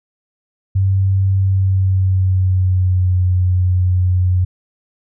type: tone with pitch glide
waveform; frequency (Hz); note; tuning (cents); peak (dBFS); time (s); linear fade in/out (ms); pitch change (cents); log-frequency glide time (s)
sine; 96.3 to 91.05; G2 to F#2; -30 to -27; -11; 0.75-4.45; 10; -97; 1.38-3.18
effects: none